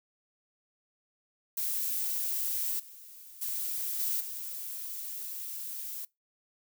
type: noise with level steps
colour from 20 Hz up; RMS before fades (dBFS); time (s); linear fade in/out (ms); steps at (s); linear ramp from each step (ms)
violet; -32 / -50 / -34 / -31 / -39; 1.57-6.05; 5; 2.79 / 3.41 / 3.99 / 4.2; 10
effects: noise-tail reverb RT60 0.2 s tail -23 dB re dry